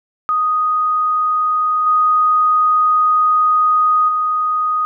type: tone with level steps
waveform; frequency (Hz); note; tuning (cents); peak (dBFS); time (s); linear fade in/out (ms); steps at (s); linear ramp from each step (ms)
sine; 1244.5; D#6; 0; -13 / -10 / -14; 0.29-4.85; 0; 1.86 / 4.08; 10
effects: none